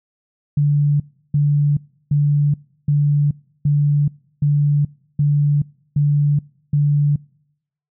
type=tone bursts; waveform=sine; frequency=145.5 Hz; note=D3; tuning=16 cents flat; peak=-12 dBFS; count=9; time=0.57-7.16 s; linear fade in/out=5 ms; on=430 ms; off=340 ms; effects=noise-tail reverb RT60 0.8 s tail -26 dB re dry